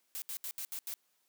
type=noise bursts at uneven times; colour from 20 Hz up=blue; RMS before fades=-40 dBFS; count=6; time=0.15-0.22 / 0.29-0.37 / 0.44-0.51 / 0.58-0.65 / 0.72-0.79 / 0.87-0.94 s; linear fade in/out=0 ms; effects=white hiss -75 dBFS RMS until 1.28 s + high-pass 200 Hz 12 dB/octave